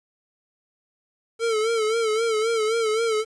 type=tone with vibrato; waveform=square; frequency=445.8 Hz; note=A4; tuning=23 cents sharp; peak=-21 dBFS; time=1.39-3.25 s; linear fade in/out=50 ms; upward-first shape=sine; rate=3.8 Hz; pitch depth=73 cents each way; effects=resampled to 22050 Hz + 9-bit